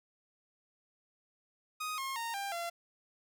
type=tone with pitch steps; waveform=sawtooth; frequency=1248 / 1074 / 924.2 / 795.3 / 684.4 Hz; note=D#6 / C6 / A#5 / G5 / F5; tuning=+5 / +45 / -15 / +25 / -35 cents; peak=-32 dBFS; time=1.8-2.7 s; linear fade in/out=10 ms; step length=180 ms; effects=none